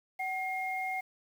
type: tone pair together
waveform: sine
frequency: 754.8 / 2135 Hz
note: F#5 / C7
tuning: +34 / +34 cents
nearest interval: octave + tritone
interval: 1800 cents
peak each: -34 / -35 dBFS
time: 0.19-1.01 s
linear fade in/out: 10 ms
effects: 9-bit